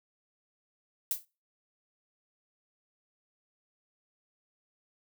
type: noise with exponential decay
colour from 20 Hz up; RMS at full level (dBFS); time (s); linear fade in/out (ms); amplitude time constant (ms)
violet; -26; 1.11-1.25; 1; 29
effects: noise-tail reverb RT60 0.3 s tail -22 dB re dry